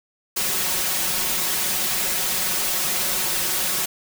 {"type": "noise with comb filter", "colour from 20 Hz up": "white", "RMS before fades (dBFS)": -23, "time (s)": [0.36, 3.86], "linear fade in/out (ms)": 10, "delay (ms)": 5.4, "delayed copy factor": 0.8, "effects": []}